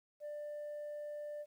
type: tone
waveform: sine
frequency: 592 Hz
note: D5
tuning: 14 cents sharp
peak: -39 dBFS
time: 0.2-1.46 s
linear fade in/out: 50 ms
effects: tanh soft clip ceiling -40 dBFS + 12-bit